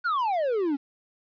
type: exponential sweep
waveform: triangle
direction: down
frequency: 1500 to 266.2 Hz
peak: -21 dBFS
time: 0.04-0.77 s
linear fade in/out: 20 ms
effects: resampled to 11025 Hz + 10-bit